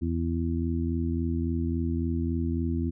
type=harmonic tone; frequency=83.6 Hz; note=E2; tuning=25 cents sharp; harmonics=1 / 2 / 3 / 4; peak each=-28 / -34 / -30 / -34 dBFS; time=0.01-2.91 s; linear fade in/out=20 ms; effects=none